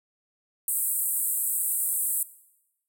pink band-pass noise, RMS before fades -27 dBFS, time 0.68-2.23 s, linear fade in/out 2 ms, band 8000 to 16000 Hz, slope 96 dB/octave, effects noise-tail reverb RT60 0.9 s tail -18 dB re dry

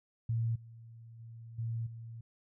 sine tone with level steps, 114.7 Hz, A#2, 28 cents flat, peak -29 / -49 / -46 / -33 / -43 dBFS, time 0.29-2.21 s, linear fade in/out 5 ms, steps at 0.55 / 1.19 / 1.58 / 1.86 s, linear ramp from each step 10 ms, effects none

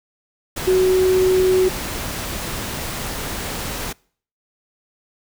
sine tone in noise, 372.1 Hz, F#4, 10 cents sharp, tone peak -12 dBFS, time 0.67-1.69 s, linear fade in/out 10 ms, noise pink, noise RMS -27 dBFS, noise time 0.56-3.93 s, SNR +12 dB, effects noise-tail reverb RT60 0.5 s tail -25 dB re dry

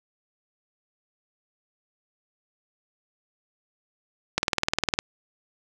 click train, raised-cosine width 0.2 ms, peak -4 dBFS, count 13, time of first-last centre 4.38-4.989 s, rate 19.7 Hz, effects none

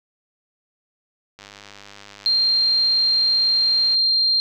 click train, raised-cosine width 0.2 ms, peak -23 dBFS, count 259, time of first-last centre 1.39-3.944 s, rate 101 Hz
sine tone, 4186 Hz, C8, in tune, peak -15 dBFS, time 2.26-4.4 s, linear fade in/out 0 ms
effects none

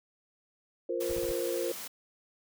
sine chord, F suspended fourth, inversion none, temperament just, 349.2 / 465.6 / 523.8 Hz, F4 / Bb4 / C5, 0 / -2 / +2 cents, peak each -34 / -34 / -34 dBFS, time 0.89-1.72 s, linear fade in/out 5 ms
white high-pass noise, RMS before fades -41 dBFS, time 1-1.88 s, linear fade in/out 10 ms, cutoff 140 Hz, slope 48 dB/octave
brown noise bursts, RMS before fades -40 dBFS, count 4, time 1.09-1.323 s, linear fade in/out 10 ms, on 41 ms, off 23 ms
effects none

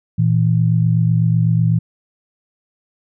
sine tone pair together, 115.6 / 163.63 Hz, A#2 / E3, -14 / -12 cents, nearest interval tritone, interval 602 cents, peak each -14 / -15 dBFS, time 0.18-1.79 s, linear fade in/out 10 ms, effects none

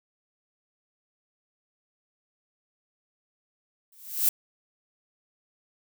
violet noise with exponential growth, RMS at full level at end -19 dBFS, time 3.92-4.29 s, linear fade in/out 2 ms, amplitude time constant 80 ms, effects none

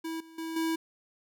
square tone with level steps, 325.2 Hz, E4, 23 cents flat, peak -34 / -50 / -35 / -28 dBFS, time 0.04-0.76 s, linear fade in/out 10 ms, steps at 0.2 / 0.38 / 0.56 s, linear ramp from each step 5 ms, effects none

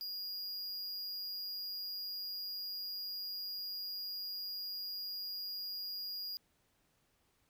square tone, 4854 Hz, D#8, 44 cents flat, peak -40 dBFS, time 0.01-6.37 s, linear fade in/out 0 ms, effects pink hiss -75 dBFS RMS until 7.49 s

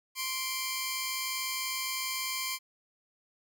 10% pulse tone pair together, 1046.5 / 2349 Hz, C6 / D7, 0 / 0 cents, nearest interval octave + major second, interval 1400 cents, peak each -26 dBFS, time 0.15-2.59 s, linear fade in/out 50 ms, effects none

